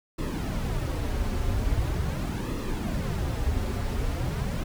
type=noise with flanger; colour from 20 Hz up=brown; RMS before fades=-28 dBFS; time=0.18-4.64 s; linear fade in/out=10 ms; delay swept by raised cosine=1.3 to 6.4 ms; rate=0.42 Hz; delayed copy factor=-0.6; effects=none